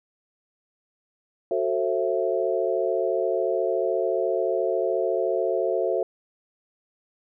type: chord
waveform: sine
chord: F# half-diminished seventh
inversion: none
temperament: just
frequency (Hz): 370 / 444 / 532.8 / 666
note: F#4 / A4 / C5 / E5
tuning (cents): 0 / +16 / +31 / +18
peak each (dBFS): -27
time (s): 1.51-6.03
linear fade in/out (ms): 2
effects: none